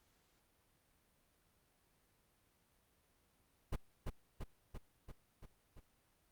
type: noise with echo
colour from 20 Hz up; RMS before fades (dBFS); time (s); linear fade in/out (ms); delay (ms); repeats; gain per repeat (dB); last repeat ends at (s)
brown; -35; 3.72-3.76; 10; 340; 6; -3; 5.8
effects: pink hiss -75 dBFS RMS until 6.31 s + Opus 48 kbps